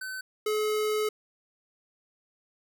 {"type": "tone pair in turn", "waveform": "square", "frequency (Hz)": [1523, 427.1], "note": ["F#6", "G#4"], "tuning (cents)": [50, 48], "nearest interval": "octave + minor seventh", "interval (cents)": 2202, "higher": "first", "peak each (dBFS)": [-35, -26], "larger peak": "second", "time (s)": [[0.01, 0.21], [0.46, 1.09]], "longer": "second", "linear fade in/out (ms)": 5, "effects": []}